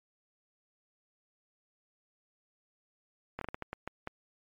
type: slowing click train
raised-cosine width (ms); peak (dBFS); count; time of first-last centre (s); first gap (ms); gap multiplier
0.5; -22; 9; 3.39-4.074; 23; 1.36
effects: MP3 64 kbps